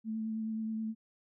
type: tone with vibrato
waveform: sine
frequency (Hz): 220.5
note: A3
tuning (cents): +4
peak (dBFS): -33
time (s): 0.04-0.95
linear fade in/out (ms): 50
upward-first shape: sine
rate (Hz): 9.4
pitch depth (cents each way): 16
effects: none